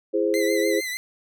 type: chord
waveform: sine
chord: E augmented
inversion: none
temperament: equal with one note detuned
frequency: 334.8 / 415.3 / 523.3 Hz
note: E4 / G#4 / B#4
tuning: +27 / 0 / 0 cents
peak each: -24 / -23 / -24 dBFS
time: 0.13-0.81 s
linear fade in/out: 20 ms
type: tone with vibrato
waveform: sawtooth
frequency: 2027 Hz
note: B6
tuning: 45 cents sharp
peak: -24 dBFS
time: 0.34-0.97 s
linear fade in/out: 0 ms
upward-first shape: triangle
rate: 6.7 Hz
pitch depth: 64 cents each way
effects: none